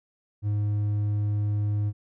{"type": "tone with hard clipping", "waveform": "sine", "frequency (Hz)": 103.83, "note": "G#2", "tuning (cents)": 0, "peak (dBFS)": -24, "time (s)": [0.42, 1.93], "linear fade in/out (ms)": 50, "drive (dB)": 3, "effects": []}